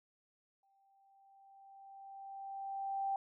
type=tone with exponential growth; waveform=sine; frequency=784 Hz; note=G5; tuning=in tune; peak=-32 dBFS; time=0.63-3.16 s; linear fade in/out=2 ms; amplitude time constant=550 ms; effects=none